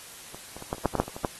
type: clicks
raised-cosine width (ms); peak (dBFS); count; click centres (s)
1; -28 / -26 / -26 / -14 / -30 / -9 / -12 / -8 / -30 / -24 / -24 / -11; 12; 0.346 / 0.566 / 0.624 / 0.729 / 0.782 / 0.857 / 0.953 / 1 / 1.035 / 1.08 / 1.165 / 1.248
effects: white hiss -45 dBFS RMS until 1.39 s + AAC 32 kbps